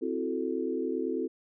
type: chord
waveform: sine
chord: F# half-diminished seventh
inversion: second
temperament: equal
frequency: 261.6 / 329.6 / 370 / 440 Hz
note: C4 / E4 / F#4 / A4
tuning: 0 / 0 / 0 / 0 cents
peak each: -34 dBFS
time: 0.01-1.28 s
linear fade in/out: 20 ms
effects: none